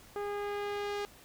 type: tone with low-pass filter sweep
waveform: sawtooth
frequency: 408.7 Hz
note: G#4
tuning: 28 cents flat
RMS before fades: -36 dBFS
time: 0.16-1.05 s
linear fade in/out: 0 ms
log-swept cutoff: 1400 to 5400 Hz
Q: 0.8
effects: pink hiss -56 dBFS RMS until 1.24 s